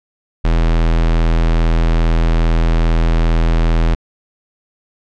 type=tone; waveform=square; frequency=41.2 Hz; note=E1; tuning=in tune; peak=-11 dBFS; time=0.44-3.95 s; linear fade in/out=10 ms; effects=low-pass 4000 Hz 12 dB/octave